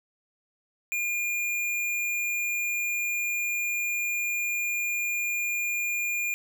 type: tone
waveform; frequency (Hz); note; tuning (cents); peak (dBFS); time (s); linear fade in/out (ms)
square; 2416; D7; +48; -27; 0.92-6.34; 0
effects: none